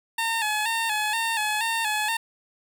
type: tone with vibrato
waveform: 15% pulse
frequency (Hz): 880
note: A5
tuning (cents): 0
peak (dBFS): -17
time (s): 0.18-2.17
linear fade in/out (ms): 5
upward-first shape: square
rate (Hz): 2.1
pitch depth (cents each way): 60
effects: none